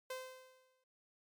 sawtooth tone with exponential decay, 516 Hz, C5, 24 cents flat, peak -36 dBFS, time 0.1-0.84 s, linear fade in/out 5 ms, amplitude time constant 160 ms, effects MP3 96 kbps

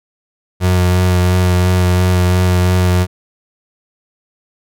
35% pulse tone with vibrato, 90.6 Hz, F#2, 36 cents flat, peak -8 dBFS, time 0.6-3.07 s, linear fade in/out 50 ms, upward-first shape sine, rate 2.9 Hz, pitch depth 16 cents each way, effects none

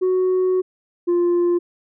sine tone pair in turn, 370 / 349.2 Hz, F#4 / F4, 0 / 0 cents, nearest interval minor second, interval 100 cents, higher first, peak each -13 / -12 dBFS, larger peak second, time 0.01-0.62 / 1.07-1.59 s, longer first, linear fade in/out 20 ms, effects tanh soft clip ceiling -14 dBFS

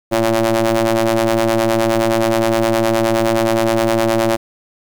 sawtooth ring-modulated tone, 112.3 Hz, A2, 36 cents sharp, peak -6 dBFS, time 0.11-4.37 s, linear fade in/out 20 ms, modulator 454 Hz, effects 8-bit

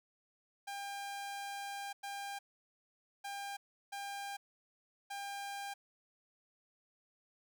sawtooth tone bursts at uneven times, 800 Hz, G5, 35 cents sharp, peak -37 dBFS, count 5, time 0.67-1.93 / 2.03-2.39 / 3.24-3.57 / 3.92-4.37 / 5.1-5.74 s, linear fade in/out 10 ms, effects none

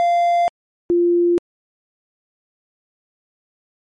triangle / sine tone pair in turn, 693 / 347.2 Hz, F5 / F4, -14 / -10 cents, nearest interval octave, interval 1196 cents, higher first, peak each -11 / -12 dBFS, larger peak first, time 0-0.48 / 0.9-1.38 s, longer neither, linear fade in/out 0 ms, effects MP3 48 kbps

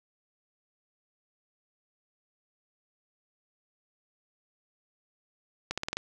accelerating click train, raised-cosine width 0.2 ms, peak -14 dBFS, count 6, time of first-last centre 5.71-5.97 s, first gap 66 ms, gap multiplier 0.88, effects none

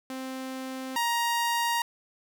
sawtooth tone pair in turn, 261.7 / 939.6 Hz, C4 / A#5, 0 / +13 cents, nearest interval octave + minor seventh, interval 2213 cents, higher second, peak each -30 / -21 dBFS, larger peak second, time 0.1-0.96 / 0.96-1.82 s, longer neither, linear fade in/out 2 ms, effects none

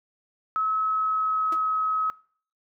sine tone with pitch glide, 1289 to 1277.9 Hz, E6 to D#6, -39 to +46 cents, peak -22 dBFS, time 0.56-2.1 s, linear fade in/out 0 ms, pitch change -15 cents, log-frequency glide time 0.76-1.62 s
sawtooth tone with exponential decay, 329.6 Hz, E4, in tune, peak -30 dBFS, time 1.52-1.6 s, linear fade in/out 5 ms, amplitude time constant 17 ms
effects noise-tail reverb RT60 0.5 s tail -23 dB re dry

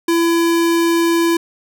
square tone, 336 Hz, E4, 33 cents sharp, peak -13 dBFS, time 0.08-1.37 s, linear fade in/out 5 ms, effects none

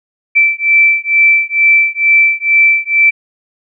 sine beating tone pair, 2329 / 2331.2 Hz, D7 / D7, -15 / -13 cents, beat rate 2.2 Hz, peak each -10 dBFS, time 0.35-3.11 s, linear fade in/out 20 ms, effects none

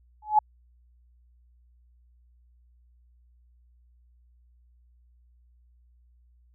sine tone with exponential growth, 851 Hz, G#5, 42 cents sharp, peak -12 dBFS, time 0.22-0.39 s, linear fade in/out 5 ms, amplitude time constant 36 ms, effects added 60 Hz sine -57 dBFS peak until 6.54 s

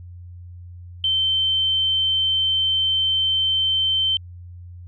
sine tone, 3100 Hz, G7, 20 cents flat, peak -17 dBFS, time 1.04-4.17 s, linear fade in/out 2 ms, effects added 88 Hz sine -36 dBFS peak until 4.87 s

